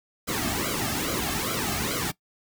pink noise with flanger, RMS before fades -28 dBFS, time 0.27-2.12 s, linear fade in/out 20 ms, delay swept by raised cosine 1.1 to 2.1 ms, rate 2.4 Hz, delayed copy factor -0.9, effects noise-tail reverb RT60 0.1 s tail -20 dB re dry

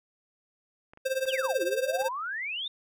clicks, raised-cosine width 0.5 ms, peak -34 / -36 / -36 / -37 / -34 dBFS, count 5, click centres 0.935 / 0.974 / 1.256 / 1.614 / 2.019 s
square tone with tremolo, 527 Hz, C5, 12 cents sharp, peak -24 dBFS, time 1.05-2.09 s, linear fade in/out 10 ms, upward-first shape triangle, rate 18 Hz, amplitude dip 90%
sine exponential two-way sweep, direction down then up, 3729 to 329.6 to 3729 Hz, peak -31 dBFS, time 1.28-2.68 s, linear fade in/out 5 ms, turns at 1.63 s
effects none

